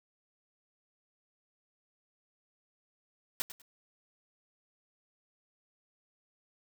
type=noise with echo; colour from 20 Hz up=white; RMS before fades=-32 dBFS; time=3.4-3.42 s; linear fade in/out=0 ms; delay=99 ms; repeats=2; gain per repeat=-13 dB; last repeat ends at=3.618 s; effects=none